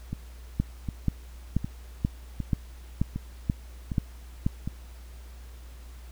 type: two click trains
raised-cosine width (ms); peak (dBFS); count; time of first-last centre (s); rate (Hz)
5; -11 / -18; 9 / 7; 0.6-4.465 / 0.13-4.675; 2.07 / 1.32
effects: added 60 Hz sine -42 dBFS peak until 6.11 s + pink hiss -55 dBFS RMS until 6.11 s